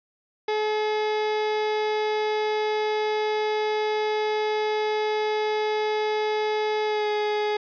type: tone with pitch glide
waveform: 30% pulse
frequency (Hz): 427.3 to 420.7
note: G#4 to G#4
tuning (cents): +49 to +22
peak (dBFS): -20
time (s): 0.48-7.57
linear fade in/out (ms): 5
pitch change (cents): -27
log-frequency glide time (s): 6.85-7.08
effects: resampled to 11025 Hz + 9-bit